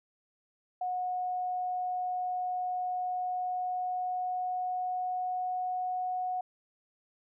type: tone with pitch glide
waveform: sine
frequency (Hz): 729 to 733.6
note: F#5 to F#5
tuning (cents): -26 to -15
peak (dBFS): -30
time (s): 0.81-6.41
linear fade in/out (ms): 5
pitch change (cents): +11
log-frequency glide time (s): 2.92-5.97
effects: none